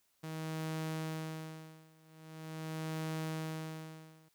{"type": "tone with tremolo", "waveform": "sawtooth", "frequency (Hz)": 158.6, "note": "D#3", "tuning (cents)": 33, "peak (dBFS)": -32, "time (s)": [0.23, 4.29], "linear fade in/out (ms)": 10, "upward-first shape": "sine", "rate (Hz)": 0.43, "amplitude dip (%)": 95, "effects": ["white hiss -75 dBFS RMS until 4.34 s"]}